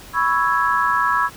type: chord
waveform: sine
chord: C# minor seventh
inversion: third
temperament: equal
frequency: 987.8 / 1108.7 / 1318.5 / 1661.2 Hz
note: B5 / C#6 / E6 / G#6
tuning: 0 / 0 / 0 / 0 cents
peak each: -21 dBFS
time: 0.13-1.3 s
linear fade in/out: 50 ms
effects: pink hiss -41 dBFS RMS until 1.36 s